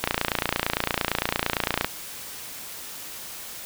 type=click train; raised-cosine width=0.3 ms; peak=-5 dBFS; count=53; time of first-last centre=0.04-1.846 s; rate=28.8 Hz; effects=white hiss -38 dBFS RMS until 3.65 s